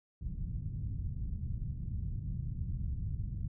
white low-pass noise, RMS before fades -37 dBFS, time 0.21-3.48 s, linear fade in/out 10 ms, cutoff 130 Hz, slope 24 dB/octave, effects none

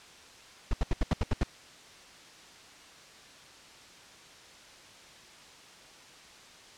brown noise bursts, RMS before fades -25 dBFS, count 8, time 0.71-1.433 s, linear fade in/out 2 ms, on 23 ms, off 77 ms, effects white hiss -52 dBFS RMS until 6.77 s + low-pass 6000 Hz 12 dB/octave

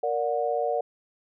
sine chord, Bb augmented, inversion none, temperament just, 466.2 / 582.7 / 728.4 Hz, Bb4 / D5 / F#5, 0 / -14 / -27 cents, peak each -28 dBFS, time 0.03-0.81 s, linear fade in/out 5 ms, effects none

